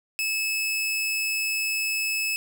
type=tone; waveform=sawtooth; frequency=2600 Hz; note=E7; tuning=24 cents flat; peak=-21 dBFS; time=0.19-2.36 s; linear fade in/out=0 ms; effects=none